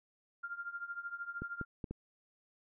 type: tone with tremolo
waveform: sine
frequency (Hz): 1396.9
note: F6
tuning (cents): 0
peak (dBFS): -36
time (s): 0.43-1.65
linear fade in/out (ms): 10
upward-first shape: triangle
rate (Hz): 13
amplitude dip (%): 90
type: clicks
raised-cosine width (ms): 3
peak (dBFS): -27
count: 4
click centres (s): 1.42 / 1.613 / 1.842 / 1.91
effects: none